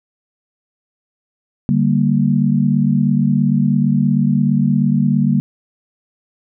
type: chord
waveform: sine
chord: G minor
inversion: second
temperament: equal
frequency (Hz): 146.83 / 196 / 233.1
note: D3 / G3 / Bb3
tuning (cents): 0 / 0 / 0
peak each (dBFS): -16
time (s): 1.69-5.4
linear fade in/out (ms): 0
effects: none